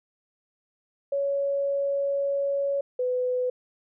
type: tone pair in turn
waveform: sine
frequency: 559 / 501.3 Hz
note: C#5 / B4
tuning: +14 / +26 cents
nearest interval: major second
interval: 188 cents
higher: first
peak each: -23 dBFS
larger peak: neither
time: 1.12-2.81 / 2.99-3.5 s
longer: first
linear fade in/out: 5 ms
effects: none